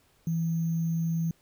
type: tone with sample-and-hold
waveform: sine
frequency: 164.81 Hz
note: E3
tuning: in tune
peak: -25 dBFS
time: 0.27-1.31 s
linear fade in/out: 2 ms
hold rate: 6300 Hz
effects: pink hiss -65 dBFS RMS until 1.41 s